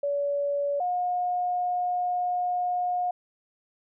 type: tone pair in turn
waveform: sine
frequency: 570 / 718.2 Hz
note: C#5 / F5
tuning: +48 / +48 cents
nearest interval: major third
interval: 400 cents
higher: second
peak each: -24 / -24 dBFS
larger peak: neither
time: 0.03-0.8 / 0.8-3.11 s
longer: second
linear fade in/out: 5 ms
effects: none